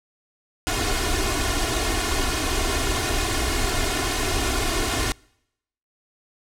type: noise with comb filter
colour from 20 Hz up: pink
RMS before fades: -23 dBFS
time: 0.67-5.12 s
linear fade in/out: 0 ms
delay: 2.8 ms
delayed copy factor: +0.95
effects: noise-tail reverb RT60 0.8 s tail -26 dB re dry + low-pass 10000 Hz 12 dB/octave